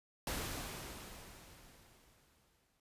pink noise with exponential decay, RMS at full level -38 dBFS, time 0.27-2.8 s, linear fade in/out 2 ms, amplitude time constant 550 ms, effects resampled to 32000 Hz

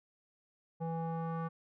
square tone with low-pass filter sweep, 164.6 Hz, E3, 2 cents flat, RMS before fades -37 dBFS, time 0.8-1.49 s, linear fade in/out 20 ms, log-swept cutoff 730 to 1200 Hz, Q 3.1, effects none

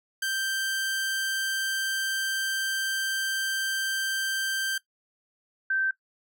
sawtooth / sine tone pair in turn, 1568 / 1555.4 Hz, G6 / G6, 0 / -14 cents, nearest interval unison, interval 14 cents, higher first, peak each -23 dBFS, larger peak neither, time 0.22-4.78 / 5.7-5.91 s, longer first, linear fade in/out 5 ms, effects noise-tail reverb RT60 0.1 s tail -18 dB re dry

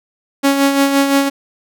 sawtooth tone with tremolo, 277.2 Hz, C#4, in tune, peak -5 dBFS, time 0.43-1.3 s, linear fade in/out 20 ms, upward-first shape sine, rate 5.8 Hz, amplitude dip 50%, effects none

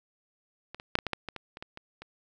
clicks, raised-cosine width 0.3 ms, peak -24 / -27 / -6 / -13 / -15 / -13 / -20 / -22 / -26 / -23 / -26 / -27 dBFS, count 12, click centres 0.746 / 0.799 / 0.954 / 0.988 / 1.067 / 1.133 / 1.287 / 1.363 / 1.571 / 1.625 / 1.774 / 2.02 s, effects none

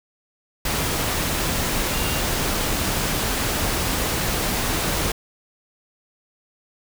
sine tone in noise, 2794 Hz, F7, in tune, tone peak -33 dBFS, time 1.94-2.21 s, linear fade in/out 5 ms, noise pink, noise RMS -23 dBFS, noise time 0.65-5.12 s, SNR -13 dB, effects none

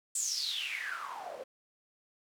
white noise with band-pass filter sweep, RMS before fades -37 dBFS, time 0.15-1.44 s, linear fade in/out 5 ms, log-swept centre 8100 to 490 Hz, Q 9.9, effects none

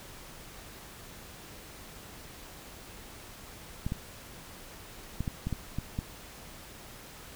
clicks, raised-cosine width 5 ms, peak -19 dBFS, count 8, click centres 3.865 / 3.921 / 5.206 / 5.278 / 5.47 / 5.527 / 5.786 / 5.989 s, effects pink hiss -48 dBFS RMS until 7.35 s

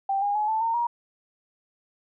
sine tone with pitch steps, 784 / 814.5 / 846.1 / 879 / 913.2 / 948.6 Hz, G5 / G#5 / G#5 / A5 / A#5 / A#5, 0 / -34 / +32 / -2 / -36 / +30 cents, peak -22 dBFS, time 0.09-0.87 s, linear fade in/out 5 ms, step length 130 ms, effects none

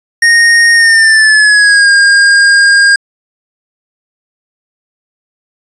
square tone with pitch glide, 1856 to 1615.7 Hz, A#6 to G#6, -8 to -48 cents, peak -4 dBFS, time 0.22-2.96 s, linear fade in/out 5 ms, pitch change -240 cents, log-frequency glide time 0.74-1.89 s, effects resampled to 22050 Hz

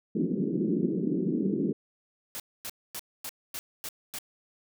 pink band-pass noise, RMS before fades -28 dBFS, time 0.15-1.73 s, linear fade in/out 5 ms, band 170 to 390 Hz, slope 48 dB/octave
white noise bursts, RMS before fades -37 dBFS, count 7, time 2.35-4.186 s, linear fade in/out 0 ms, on 48 ms, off 250 ms
effects none

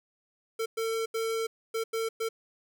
square tone bursts at uneven times, 450.7 Hz, A4, 42 cents sharp, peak -29 dBFS, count 6, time 0.59-0.66 / 0.77-1.06 / 1.14-1.47 / 1.74-1.84 / 1.93-2.09 / 2.2-2.29 s, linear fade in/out 10 ms, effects none

